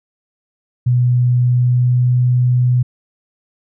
sine tone with pitch glide, 123.47 to 124.4 Hz, B2 to B2, 0 to +13 cents, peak -10 dBFS, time 0.86-2.83 s, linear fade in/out 10 ms, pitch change +13 cents, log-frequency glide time 1.45-2.14 s, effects none

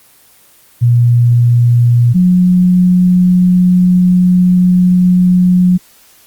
sine tone pair in turn, 120 / 180.74 Hz, B2 / F#3, -49 / -40 cents, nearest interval perfect fifth, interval 709 cents, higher second, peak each -5 dBFS, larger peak neither, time 0.81-2.14 / 2.14-5.78 s, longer second, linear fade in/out 20 ms, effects white hiss -45 dBFS RMS until 6.26 s + Opus 24 kbps

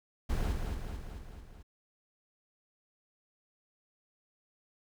brown noise with echo, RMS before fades -31 dBFS, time 0.29-0.53 s, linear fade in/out 10 ms, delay 220 ms, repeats 5, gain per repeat -4 dB, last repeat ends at 1.63 s, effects none

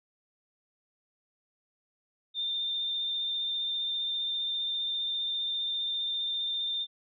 sine tone with vibrato, 3600 Hz, A7, 39 cents sharp, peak -29 dBFS, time 2.34-6.87 s, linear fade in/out 50 ms, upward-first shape square, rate 15 Hz, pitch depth 13 cents each way, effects none

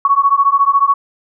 sine beating tone pair, 1108.7 / 1122.7 Hz, C#6 / C#6, 0 / +22 cents, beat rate 14 Hz, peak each -12 dBFS, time 0.05-0.94 s, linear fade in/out 2 ms, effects none

